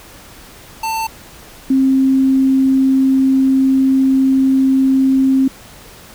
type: tone pair in turn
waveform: square / sine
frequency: 893 / 266 Hz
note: A5 / C4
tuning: +25 / +29 cents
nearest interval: octave + major sixth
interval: 2096 cents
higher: first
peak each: -18 / -9 dBFS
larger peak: second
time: 0.83-1.07 / 1.7-5.48 s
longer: second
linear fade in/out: 5 ms
effects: pink hiss -39 dBFS RMS until 6.14 s